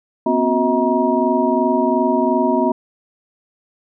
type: tone cluster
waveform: sine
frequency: 242.1 / 264.9 / 365 / 639 / 949 Hz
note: B3 / C4 / F#4 / D#5 / A#5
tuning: -34 / +22 / -24 / +46 / +31 cents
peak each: -20 dBFS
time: 0.26-2.72 s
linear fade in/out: 5 ms
effects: none